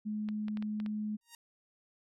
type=tone; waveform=sine; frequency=212.2 Hz; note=G#3; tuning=38 cents sharp; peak=-33 dBFS; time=0.05-1.17 s; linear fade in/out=20 ms
type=clicks; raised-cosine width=0.3 ms; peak=-31 dBFS; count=6; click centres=0.288 / 0.483 / 0.572 / 0.625 / 0.801 / 0.862 s
type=tone with exponential growth; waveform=5% pulse; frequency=935 Hz; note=A#5; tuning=5 cents sharp; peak=-35 dBFS; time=1.21-1.35 s; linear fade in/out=2 ms; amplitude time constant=30 ms
effects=none